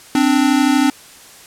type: tone pair together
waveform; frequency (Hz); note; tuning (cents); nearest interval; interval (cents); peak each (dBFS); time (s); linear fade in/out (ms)
square; 261.1 / 293.7; C4 / D4; -3 / 0; major second; 203; -15; 0.15-0.9; 2
effects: white hiss -41 dBFS RMS until 1.46 s + low-pass 11000 Hz 12 dB/octave